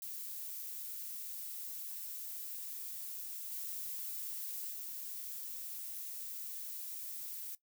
violet noise with level steps, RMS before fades -44 / -42 / -44 dBFS, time 0.02-7.55 s, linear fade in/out 2 ms, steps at 3.51 / 4.7 s, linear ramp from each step 10 ms, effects noise-tail reverb RT60 0.1 s tail -17 dB re dry

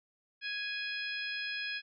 harmonic tone with a mistuned harmonic, 830.6 Hz, G#5, in tune, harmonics 2 / 3 / 4 / 5 / 6, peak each -39 / -39 / -43 / -47 / -44 dBFS, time 0.41-1.82 s, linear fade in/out 50 ms, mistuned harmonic 6, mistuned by +27 cents, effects none

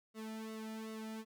sawtooth tone with flanger, 220 Hz, A3, in tune, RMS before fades -45 dBFS, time 0.14-1.25 s, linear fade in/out 50 ms, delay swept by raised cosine 1.2 to 1.9 ms, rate 2.6 Hz, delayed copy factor -1, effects none

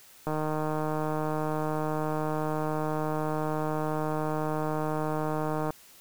click train, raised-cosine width 1 ms, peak -17 dBFS, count 838, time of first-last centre 0.27-5.705 s, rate 154 Hz, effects white hiss -54 dBFS RMS until 6 s

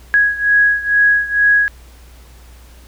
sine beating tone pair, 1661.2 / 1663.4 Hz, G#6 / G#6, 0 / +2 cents, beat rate 2.2 Hz, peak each -12 / -15 dBFS, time 0.14-1.68 s, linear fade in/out 0 ms, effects added 60 Hz sine -39 dBFS peak until 2.87 s + pink hiss -47 dBFS RMS until 2.87 s

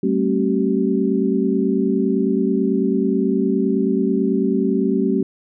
sine tone cluster, 193.7 / 223.1 / 271.8 / 382.5 Hz, G3 / A3 / C#4 / G4, -20 / +24 / -34 / -42 cents, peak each -21 dBFS, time 0.03-5.23 s, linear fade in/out 5 ms, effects none

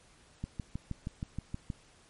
click train, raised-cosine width 5 ms, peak -23 dBFS, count 9, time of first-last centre 0.44-1.702 s, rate 6.34 Hz, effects pink hiss -61 dBFS RMS until 2.09 s + MP3 48 kbps

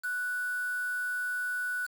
sine tone with quantisation, 1480 Hz, F#6, in tune, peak -30 dBFS, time 0.03-1.87 s, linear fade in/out 20 ms, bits 7, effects none

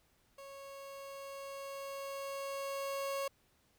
30% pulse tone with level ramp, 551 Hz, C#5, 11 cents flat, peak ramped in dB -46 to -32 dBFS, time 0.38-3.28 s, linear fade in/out 5 ms, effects pink hiss -72 dBFS RMS until 3.78 s

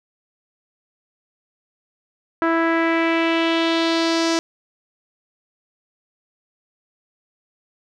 sawtooth tone with low-pass filter sweep, 330 Hz, E4, 2 cents sharp, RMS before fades -19 dBFS, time 2.42-4.39 s, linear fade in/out 0 ms, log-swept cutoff 1500 to 5800 Hz, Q 2.5, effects none

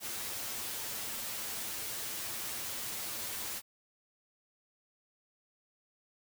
white noise with comb filter, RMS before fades -39 dBFS, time 0-3.62 s, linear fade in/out 50 ms, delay 9 ms, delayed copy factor +0.6, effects none

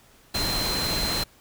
sine tone in noise, 4114 Hz, C8, 30 cents flat, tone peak -27 dBFS, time 0.34-1.24 s, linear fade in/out 10 ms, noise pink, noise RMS -28 dBFS, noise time 0.34-1.24 s, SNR -2 dB, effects pink hiss -56 dBFS RMS until 1.4 s

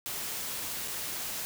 white noise with dropouts, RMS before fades -36 dBFS, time 0.06-1.45 s, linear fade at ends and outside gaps 0 ms, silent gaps 0.877-0.881 s, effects none

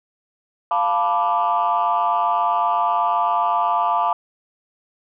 sine chord, B half-diminished seventh, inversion second, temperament equal, 698.5 / 880 / 987.8 / 1174.7 Hz, F5 / A5 / B5 / D6, 0 / 0 / 0 / 0 cents, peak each -21 dBFS, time 0.71-4.13 s, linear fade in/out 2 ms, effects tanh soft clip ceiling -10 dBFS

